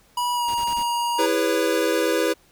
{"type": "tone with pitch glide", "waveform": "square", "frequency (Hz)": [973, 949.1], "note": ["B5", "A#5"], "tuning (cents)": [-26, 31], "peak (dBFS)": -22, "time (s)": [0.17, 1.26], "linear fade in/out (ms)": 5, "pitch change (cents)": -43, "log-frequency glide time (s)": [0.34, 0.48]}
{"type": "noise bursts", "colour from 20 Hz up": "pink", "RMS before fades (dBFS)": -38, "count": 4, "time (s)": [0.48, 0.83], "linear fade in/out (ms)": 2, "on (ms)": 65, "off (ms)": 30}
{"type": "chord", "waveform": "square", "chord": "C# minor seventh", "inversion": "first", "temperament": "equal with one note detuned", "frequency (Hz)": [329.6, 404.9, 493.9, 554.4], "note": ["E4", "G#4", "B4", "C#5"], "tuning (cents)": [0, -44, 0, 0], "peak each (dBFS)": [-25, -26, -24, -28], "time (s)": [1.18, 2.34], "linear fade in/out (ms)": 20}
{"effects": ["pink hiss -57 dBFS RMS until 2.51 s"]}